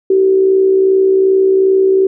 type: tone with amplitude modulation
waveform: sine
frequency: 382.8 Hz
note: G4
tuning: 41 cents flat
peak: -5 dBFS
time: 0.1-2.07 s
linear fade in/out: 5 ms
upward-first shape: sine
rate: 62.6 Hz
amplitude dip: 45%
effects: none